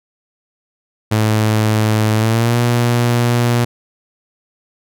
sawtooth tone with pitch glide, 108.6 to 119.81 Hz, A2 to A#2, -22 to +48 cents, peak -8 dBFS, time 1.11-3.65 s, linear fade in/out 10 ms, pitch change +170 cents, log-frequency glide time 2.15-2.57 s, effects none

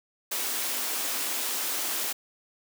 white high-pass noise, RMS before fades -30 dBFS, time 0.31-2.13 s, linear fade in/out 10 ms, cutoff 230 Hz, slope 48 dB/octave, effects none

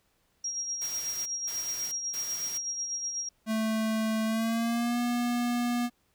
sine tone with tremolo, 5630 Hz, F8, 13 cents sharp, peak -29 dBFS, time 0.44-3.29 s, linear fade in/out 5 ms, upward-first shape sine, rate 8.1 Hz, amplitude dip 45%
white noise bursts, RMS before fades -42 dBFS, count 3, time 0.81-2.58 s, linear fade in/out 10 ms, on 450 ms, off 210 ms
square tone with pitch glide, 220 to 241.3 Hz, A3 to B3, 0 to -40 cents, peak -27 dBFS, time 3.46-5.9 s, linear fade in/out 50 ms, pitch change +160 cents, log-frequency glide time 4.25-4.99 s
effects pink hiss -71 dBFS RMS until 6.14 s

